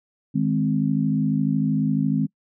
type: chord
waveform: sine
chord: Ab major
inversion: second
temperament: equal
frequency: 155.56 / 207.7 / 261.6 Hz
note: Eb3 / Ab3 / C4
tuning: 0 / 0 / 0 cents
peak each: -23 dBFS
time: 0.34-2.27 s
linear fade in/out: 20 ms
effects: noise-tail reverb RT60 0.1 s tail -25 dB re dry